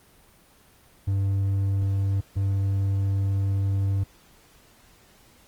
triangle tone bursts at uneven times, 98 Hz, G2, in tune, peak -19 dBFS, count 2, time 1.07-2.21 / 2.36-4.04 s, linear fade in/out 10 ms, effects pink hiss -56 dBFS RMS until 5.47 s + Opus 24 kbps

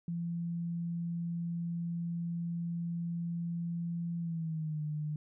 sine tone with pitch glide, 170 to 151.45 Hz, F3 to D#3, -46 to -46 cents, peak -33 dBFS, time 0.08-5.16 s, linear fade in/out 2 ms, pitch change -200 cents, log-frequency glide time 4.19-4.82 s, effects none

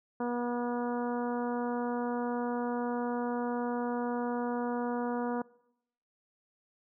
harmonic tone, 241.6 Hz, B3, 38 cents flat, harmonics 1 / 2 / 3 / 4 / 5 / 6 / 7, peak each -33 / -35 / -39 / -39 / -45 / -46 / -55 dBFS, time 0.2-5.42 s, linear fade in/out 5 ms, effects noise-tail reverb RT60 0.8 s tail -23 dB re dry

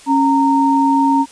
sine tone pair together, 274.8 / 923 Hz, C#4 / A#5, -15 / -17 cents, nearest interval octave + major sixth, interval 2098 cents, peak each -13 dBFS, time 0.06-1.26 s, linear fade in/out 50 ms, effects white hiss -41 dBFS RMS until 1.31 s + resampled to 22050 Hz

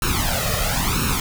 pink noise with flanger, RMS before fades -21 dBFS, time 0.02-1.2 s, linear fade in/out 2 ms, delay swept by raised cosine 0.73 to 1.64 ms, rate 0.99 Hz, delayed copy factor +0.9, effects none

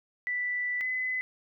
sine tone pair in turn, 1975.5 / 2019 Hz, B6 / B6, 0 / +38 cents, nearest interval unison, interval 38 cents, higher second, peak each -28 dBFS, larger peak neither, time 0.27-0.81 / 0.81-1.21 s, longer first, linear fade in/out 0 ms, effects none

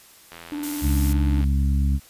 click train, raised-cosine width 0.3 ms, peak -23 dBFS, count 95, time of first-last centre 0.32-1.44 s, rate 83.9 Hz
triangle tone with vibrato, 293.7 Hz, D4, in tune, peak -25 dBFS, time 0.52-1.41 s, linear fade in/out 0 ms, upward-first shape sine, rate 19 Hz, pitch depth 36 cents each way
blue noise, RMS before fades -32 dBFS, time 0.63-1.13 s, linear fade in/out 2 ms
harmonic tone, 69.3 Hz, C#2, in tune, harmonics 1 / 2 / 3 / 4, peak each -18 / -27 / -29 / -35 dBFS, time 0.81-2 s, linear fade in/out 50 ms
effects white hiss -50 dBFS RMS until 2.09 s + resampled to 32000 Hz

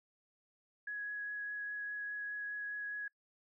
sine tone with vibrato, 1672 Hz, G#6, 11 cents sharp, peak -38 dBFS, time 0.87-3.08 s, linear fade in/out 5 ms, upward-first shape triangle, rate 4.9 Hz, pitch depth 10 cents each way, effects noise-tail reverb RT60 0.1 s tail -24 dB re dry

